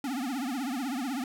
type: tone with vibrato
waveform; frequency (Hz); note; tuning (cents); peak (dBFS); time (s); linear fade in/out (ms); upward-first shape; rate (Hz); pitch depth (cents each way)
square; 261.6; C4; 0; -31; 0.04-1.24; 2; triangle; 16; 220
effects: none